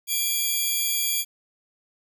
5% pulse tone pair together, 2361 / 3339 Hz, D7 / G#7, +9 / +9 cents, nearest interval tritone, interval 600 cents, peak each -17 dBFS, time 0.07-1.25 s, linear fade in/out 50 ms, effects none

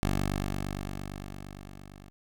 10% pulse tone with level ramp, 48.75 Hz, G1, 9 cents flat, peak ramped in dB -17 to -40 dBFS, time 0.03-2.1 s, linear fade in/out 0 ms, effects none

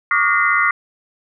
sine tone cluster, 1130 / 1206 / 1425 / 1854 / 2047 Hz, C#6 / D6 / F6 / A#6 / C7, +33 / +46 / +34 / -10 / -38 cents, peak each -20 / -21 / -18 / -21 / -18 dBFS, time 0.11-0.71 s, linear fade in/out 2 ms, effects none

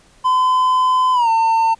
triangle tone with pitch glide, 1019 to 902.6 Hz, C6 to A5, -46 to +44 cents, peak -10 dBFS, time 0.24-1.75 s, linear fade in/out 20 ms, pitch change -210 cents, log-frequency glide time 1.13-1.29 s, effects pink hiss -51 dBFS RMS until 1.79 s + resampled to 22050 Hz

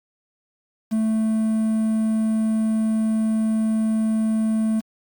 triangle tone with quantisation, 220 Hz, A3, in tune, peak -16 dBFS, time 0.91-4.81 s, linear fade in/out 20 ms, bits 7, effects Opus 48 kbps

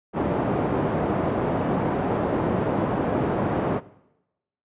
pink band-pass noise, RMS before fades -24 dBFS, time 0.13-3.81 s, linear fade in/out 50 ms, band 150 to 790 Hz, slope 12 dB/octave, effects noise-tail reverb RT60 0.9 s tail -19 dB re dry + resampled to 8000 Hz

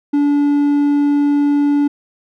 triangle tone, 288.4 Hz, D4, 31 cents flat, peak -9 dBFS, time 0.13-1.88 s, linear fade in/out 10 ms, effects none

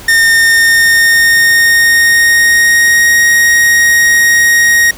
45% pulse tone with pitch glide, 1824 to 1875.3 Hz, A#6 to A#6, -38 to +10 cents, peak -5 dBFS, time 0.08-4.91 s, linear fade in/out 5 ms, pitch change +48 cents, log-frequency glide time 0.33-3.15 s, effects pink hiss -31 dBFS RMS until 4.97 s

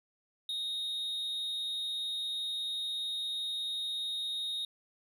triangle tone with amplitude modulation, 3729 Hz, A#7, in tune, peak -30 dBFS, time 0.49-4.65 s, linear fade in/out 2 ms, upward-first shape sine, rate 275 Hz, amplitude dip 40%, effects none

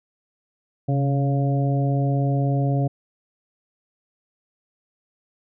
harmonic tone with a mistuned harmonic, 140 Hz, C#3, 18 cents sharp, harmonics 1 / 2 / 3 / 4 / 5, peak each -19 / -27 / -33 / -31 / -31 dBFS, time 0.88-2.88 s, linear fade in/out 10 ms, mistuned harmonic 1, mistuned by -48 cents, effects none

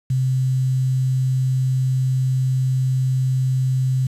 sine tone with quantisation, 130 Hz, C3, 11 cents flat, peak -16 dBFS, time 0.1-4.07 s, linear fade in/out 5 ms, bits 7, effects resampled to 32000 Hz

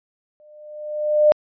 sine tone with exponential growth, 602 Hz, D5, 43 cents sharp, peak -8 dBFS, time 0.4-1.32 s, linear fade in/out 0 ms, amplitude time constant 200 ms, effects resampled to 11025 Hz

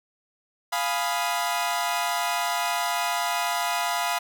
sawtooth chord, F half-diminished seventh, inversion none, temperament equal, 698.5 / 830.6 / 987.8 / 1244.5 Hz, F5 / Ab5 / Cb6 / Eb6, 0 / 0 / 0 / 0 cents, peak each -24 / -28 / -25 / -29 dBFS, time 0.72-4.19 s, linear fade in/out 10 ms, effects none

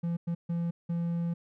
triangle tone bursts at uneven times, 170 Hz, F3, 46 cents flat, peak -26 dBFS, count 4, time 0.03-0.17 / 0.27-0.35 / 0.49-0.71 / 0.89-1.34 s, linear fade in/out 10 ms, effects none

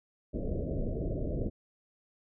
pink low-pass noise, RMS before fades -33 dBFS, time 0.33-1.5 s, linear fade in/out 20 ms, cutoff 640 Hz, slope 96 dB/octave, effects none

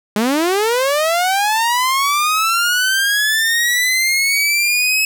sawtooth linear sweep, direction up, 201.5 to 2584 Hz, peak -10 dBFS, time 0.16-5.05 s, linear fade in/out 2 ms, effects none

